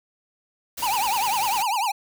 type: noise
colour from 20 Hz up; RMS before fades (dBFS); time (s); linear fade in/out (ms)
white; -32; 0.77-1.63; 10
type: tone with vibrato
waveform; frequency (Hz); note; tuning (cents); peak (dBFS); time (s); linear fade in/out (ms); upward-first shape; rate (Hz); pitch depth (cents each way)
square; 880; A5; 0; -22; 0.82-1.92; 10; triangle; 10; 260
effects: none